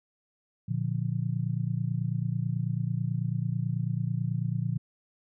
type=chord; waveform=sine; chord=Bb major; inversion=none; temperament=just; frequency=116.54 / 145.68 / 174.81 Hz; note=Bb2 / D3 / F3; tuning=0 / -14 / +2 cents; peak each=-30 / -31 / -33 dBFS; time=0.68-4.78 s; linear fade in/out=10 ms; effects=none